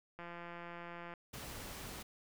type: click train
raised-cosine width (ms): 0.5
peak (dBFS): -33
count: 164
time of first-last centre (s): 0.19-1.138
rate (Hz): 172
type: noise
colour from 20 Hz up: pink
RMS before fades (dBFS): -47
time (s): 1.33-2.03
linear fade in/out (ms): 10
effects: none